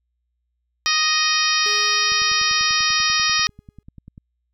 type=harmonic tone; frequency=622.3 Hz; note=D#5; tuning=in tune; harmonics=2 / 3 / 4 / 5 / 6 / 7 / 8 / 9; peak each=-24 / -24 / -24 / -28 / -26 / -27 / -24 / -23 dBFS; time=0.86-3.47 s; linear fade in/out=0 ms
type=tone with exponential decay; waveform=45% pulse; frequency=415.7 Hz; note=G#4; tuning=2 cents sharp; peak=-31 dBFS; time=1.66-3.83 s; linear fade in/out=0 ms; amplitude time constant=470 ms
type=click train; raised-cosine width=5 ms; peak=-28 dBFS; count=22; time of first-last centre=2.12-4.179 s; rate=10.2 Hz
effects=added 60 Hz sine -70 dBFS peak until 4.53 s